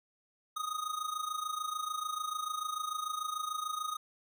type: tone with amplitude modulation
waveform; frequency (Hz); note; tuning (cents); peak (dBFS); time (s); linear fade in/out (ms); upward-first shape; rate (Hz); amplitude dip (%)
square; 1244.5; D#6; 0; -32; 0.56-3.97; 10; sine; 26.8; 75
effects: none